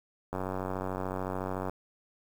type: click train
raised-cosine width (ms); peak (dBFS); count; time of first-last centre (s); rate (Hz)
1; -20; 129; 0.33-1.696; 93.7
effects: 8-bit